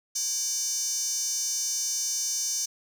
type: tone with high-pass filter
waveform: square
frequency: 330 Hz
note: E4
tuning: 2 cents sharp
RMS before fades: -29 dBFS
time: 0.15-2.66 s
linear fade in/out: 10 ms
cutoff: 6000 Hz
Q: 9.1
effects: none